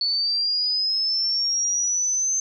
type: linear sweep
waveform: sine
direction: up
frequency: 4435 to 6272 Hz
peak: -20 dBFS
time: 0.01-2.4 s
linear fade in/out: 2 ms
effects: none